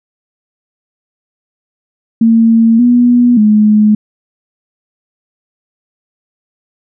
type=tone with pitch steps; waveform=sine; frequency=227.3 / 243 / 212.1 Hz; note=A#3 / B3 / G#3; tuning=-43 / -28 / +37 cents; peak=-4 dBFS; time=2.21-3.95 s; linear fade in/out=5 ms; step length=580 ms; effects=none